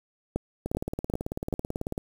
two click trains, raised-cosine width 2 ms, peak -13 / -17 dBFS, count 4 / 25, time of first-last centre 0.36-1.527 / 0.66-1.979 s, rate 2.57 / 18.2 Hz, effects 7-bit

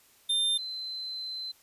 square / sine tone pair in turn, 3600 / 4069 Hz, A7 / C8, +39 / -49 cents, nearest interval major second, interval 212 cents, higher second, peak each -25 / -34 dBFS, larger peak first, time 0.29-0.58 / 0.58-1.52 s, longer second, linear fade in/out 10 ms, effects white hiss -61 dBFS RMS until 1.62 s + resampled to 32000 Hz

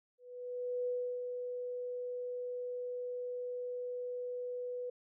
sine tone with ADSR envelope, 493.9 Hz, B4, in tune, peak -32 dBFS, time 0.18-4.9 s, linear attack 690 ms, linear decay 330 ms, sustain -5 dB, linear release 6 ms, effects none

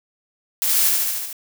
blue noise with echo, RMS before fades -20 dBFS, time 0.62-0.89 s, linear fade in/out 0 ms, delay 73 ms, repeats 6, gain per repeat -2 dB, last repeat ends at 1.328 s, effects none

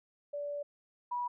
sine tone pair in turn, 579 / 973.8 Hz, D5 / B5, -25 / -25 cents, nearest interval major sixth, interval 900 cents, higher second, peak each -35 / -32 dBFS, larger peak second, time 0.33-0.63 / 1.11-1.28 s, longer first, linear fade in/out 10 ms, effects none

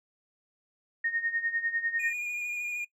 sine tone with tremolo, 1850 Hz, A#6, 14 cents flat, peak -25 dBFS, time 1.04-2.13 s, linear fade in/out 5 ms, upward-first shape sine, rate 10 Hz, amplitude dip 75%
triangle tone with vibrato, 2434 Hz, D#7, 39 cents flat, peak -29 dBFS, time 1.99-2.85 s, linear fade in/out 10 ms, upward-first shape square, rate 13 Hz, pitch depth 16 cents each way
effects noise-tail reverb RT60 0.1 s tail -20 dB re dry

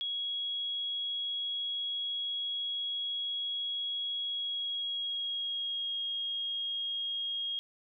sine tone with pitch glide, 3322 to 3265 Hz, G#7 to G#7, 0 to -30 cents, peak -32 dBFS, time 0.01-7.59 s, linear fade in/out 0 ms, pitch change -30 cents, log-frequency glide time 4.25-6.01 s, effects none

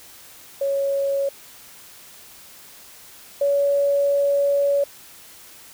sine tone pair in turn, 554.4 / 564.7 Hz, C#5 / C#5, 0 / +32 cents, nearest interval unison, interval 32 cents, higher second, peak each -19 / -16 dBFS, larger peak second, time 0.61-1.29 / 3.41-4.84 s, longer second, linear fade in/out 5 ms, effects white hiss -45 dBFS RMS until 5.73 s

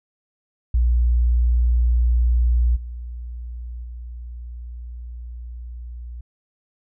sine tone with level steps, 59.7 Hz, A#1, 42 cents sharp, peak -14 / -29 / -31 dBFS, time 0.74-6.21 s, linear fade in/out 5 ms, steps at 2.75 / 3.83 s, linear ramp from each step 20 ms, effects none

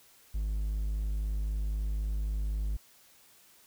triangle tone, 51.91 Hz, G#1, in tune, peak -27 dBFS, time 0.34-2.77 s, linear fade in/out 10 ms, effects white hiss -60 dBFS RMS until 3.66 s

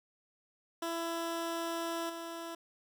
15% pulse tone with level steps, 334 Hz, E4, 23 cents sharp, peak -28 / -34 dBFS, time 0.82-2.55 s, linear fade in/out 5 ms, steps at 2.09 s, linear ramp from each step 10 ms, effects none

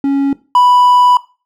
triangle tone pair in turn, 277.2 / 987.8 Hz, C#4 / B5, 0 / 0 cents, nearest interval octave + minor seventh, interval 2200 cents, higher second, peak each -8 / -4 dBFS, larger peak second, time 0.04-0.33 / 0.55-1.17 s, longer second, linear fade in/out 2 ms, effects noise-tail reverb RT60 0.3 s tail -17 dB re dry

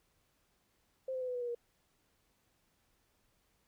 sine tone with pitch steps, 523.3 / 514.9 / 506.6 / 498.5 / 490.5 / 482.6 / 474.9 Hz, C5 / C5 / B4 / B4 / B4 / B4 / A#4, 0 / -28 / +44 / +16 / -12 / -40 / +32 cents, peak -35 dBFS, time 1.08-1.549 s, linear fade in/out 5 ms, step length 67 ms, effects pink hiss -75 dBFS RMS until 3.67 s

